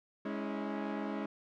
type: chord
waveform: sawtooth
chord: C# minor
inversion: second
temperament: equal with one note detuned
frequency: 207.7 / 277.2 / 324.2 Hz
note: G#3 / C#4 / E4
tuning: 0 / 0 / -29 cents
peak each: -34 / -36 / -38 dBFS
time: 0.25-1.26 s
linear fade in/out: 5 ms
effects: low-pass 2000 Hz 12 dB/octave